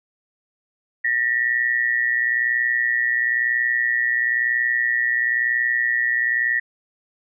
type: tone pair together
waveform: sine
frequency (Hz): 1800 / 1921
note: A6 / B6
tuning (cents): +39 / -48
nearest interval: minor second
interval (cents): 113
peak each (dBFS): -21 / -20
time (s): 1.04-6.6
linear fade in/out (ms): 10
effects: none